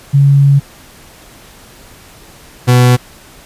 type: tone pair in turn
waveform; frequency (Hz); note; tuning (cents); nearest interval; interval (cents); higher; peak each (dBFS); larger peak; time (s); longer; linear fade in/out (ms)
sine / 40% pulse; 140 / 124.11; C#3 / B2; +18 / +9; major second; 209; first; -4; neither; 0.13-0.6 / 2.67-2.97; first; 20
effects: pink hiss -39 dBFS RMS until 3.45 s + resampled to 32000 Hz